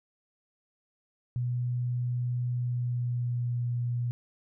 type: tone with pitch glide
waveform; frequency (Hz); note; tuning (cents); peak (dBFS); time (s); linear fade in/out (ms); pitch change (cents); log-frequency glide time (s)
sine; 122.8 to 120.9; B2 to B2; -9 to -36; -27; 1.36-4.11; 0; -27; 2.52-3.62
effects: none